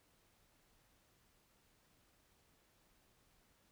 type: silence
effects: pink hiss -73 dBFS RMS until 3.71 s